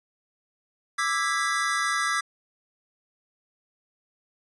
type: chord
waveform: square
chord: E dominant seventh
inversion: third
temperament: equal with one note detuned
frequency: 1174.7 / 1318.5 / 1645.9 / 1975.5 Hz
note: D6 / E6 / G#6 / B6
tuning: 0 / 0 / -16 / 0 cents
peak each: -30 dBFS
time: 0.98-2.21 s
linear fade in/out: 10 ms
effects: resampled to 24000 Hz